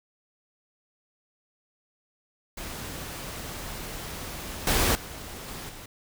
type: noise with level steps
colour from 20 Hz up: pink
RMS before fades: -37 / -23 / -40 / -38 / -43 dBFS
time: 2.57-5.86 s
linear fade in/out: 5 ms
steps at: 4.67 / 4.95 / 5.48 / 5.69 s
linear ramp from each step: 2 ms
effects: none